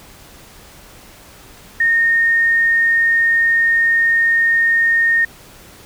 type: tone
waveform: sine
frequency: 1840 Hz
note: A#6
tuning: 23 cents flat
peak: -11 dBFS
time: 1.8-5.25 s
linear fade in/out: 5 ms
effects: pink hiss -42 dBFS RMS until 5.85 s